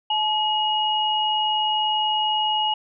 sine tone pair together, 859 / 2889 Hz, A5 / F#7, -42 / -42 cents, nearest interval octave + major sixth, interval 2100 cents, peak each -22 / -22 dBFS, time 0.1-2.74 s, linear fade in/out 5 ms, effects none

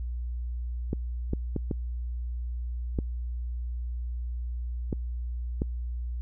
clicks, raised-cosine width 3 ms, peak -15 dBFS, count 7, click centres 0.931 / 1.334 / 1.563 / 1.712 / 2.988 / 4.928 / 5.619 s, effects added 60 Hz sine -30 dBFS peak until 6.21 s

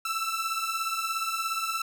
sawtooth beating tone pair, 1318.5 / 1335.5 Hz, E6 / E6, 0 / +22 cents, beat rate 17 Hz, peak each -28 / -27 dBFS, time 0.05-1.82 s, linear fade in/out 5 ms, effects none

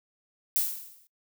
violet noise with exponential decay, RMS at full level -23 dBFS, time 0.56-1.07 s, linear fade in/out 0 ms, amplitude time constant 110 ms, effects noise-tail reverb RT60 0.1 s tail -22 dB re dry

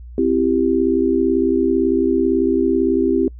sine chord, C major, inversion none, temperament equal with one note detuned, 261.6 / 334 / 392 Hz, C4 / E4 / G4, 0 / +23 / 0 cents, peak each -18 dBFS, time 0.18-3.28 s, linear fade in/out 2 ms, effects noise-tail reverb RT60 0.1 s tail -26 dB re dry + added 60 Hz sine -33 dBFS peak until 3.39 s

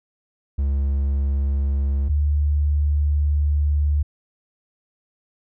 triangle / sine tone pair in turn, 69.3 / 73.48 Hz, C#2 / D2, 0 / +2 cents, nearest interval minor second, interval 102 cents, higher second, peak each -16 dBFS, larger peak neither, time 0.58-2.09 / 2.09-4.03 s, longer second, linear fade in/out 10 ms, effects none

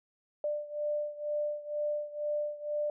sine beating tone pair, 593 / 595.1 Hz, D5 / D5, +17 / +23 cents, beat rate 2.1 Hz, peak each -33 / -36 dBFS, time 0.44-2.9 s, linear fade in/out 2 ms, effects none

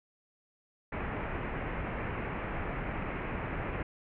pink low-pass noise, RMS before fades -36 dBFS, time 0.92-3.83 s, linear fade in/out 5 ms, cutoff 2500 Hz, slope 48 dB/octave, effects none

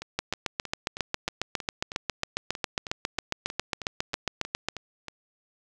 two click trains, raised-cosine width 0.2 ms, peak -19 / -9 dBFS, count 17 / 34, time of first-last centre 0.02-5.083 / 0.19-4.686 s, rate 3.16 / 7.34 Hz, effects none

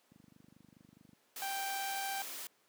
click train, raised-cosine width 5 ms, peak -36 dBFS, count 26, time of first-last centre 0.12-1.132 s, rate 24.7 Hz
white noise, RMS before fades -44 dBFS, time 1.36-2.47 s, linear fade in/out 2 ms
sawtooth tone, 784 Hz, G5, in tune, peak -33 dBFS, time 1.42-2.22 s, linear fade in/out 0 ms
effects pink hiss -71 dBFS RMS until 2.68 s + high-pass 300 Hz 12 dB/octave

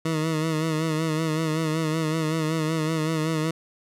20% pulse tone with vibrato, 158.5 Hz, D#3, 32 cents sharp, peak -18 dBFS, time 0.05-3.51 s, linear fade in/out 5 ms, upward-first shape sine, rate 5.3 Hz, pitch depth 49 cents each way, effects low-pass 11000 Hz 12 dB/octave

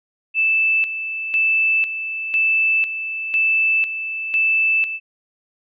sine tone with tremolo, 2637 Hz, E7, in tune, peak -14 dBFS, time 0.34-5 s, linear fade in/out 50 ms, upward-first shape square, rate 1 Hz, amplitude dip 65%, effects none

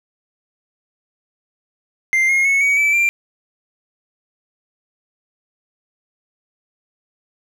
triangle tone with pitch steps, 2093 / 2146 / 2200 / 2255 / 2312 / 2370 Hz, C7 / C7 / C#7 / C#7 / D7 / D7, 0 / +43 / -14 / +29 / -28 / +15 cents, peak -11 dBFS, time 2.13-3.09 s, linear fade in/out 0 ms, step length 160 ms, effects none

